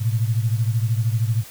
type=beating tone pair; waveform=sine; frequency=110 / 123 Hz; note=A2 / B2; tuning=0 / -7 cents; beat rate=13 Hz; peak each=-19 / -23 dBFS; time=0-1.44 s; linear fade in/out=20 ms; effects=white hiss -42 dBFS RMS until 1.5 s